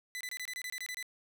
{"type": "tone bursts", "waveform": "sawtooth", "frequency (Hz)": 2000, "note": "B6", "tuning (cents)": 21, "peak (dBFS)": -34, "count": 11, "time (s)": [0.15, 1.027], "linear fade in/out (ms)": 0, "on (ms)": 57, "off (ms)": 25, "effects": []}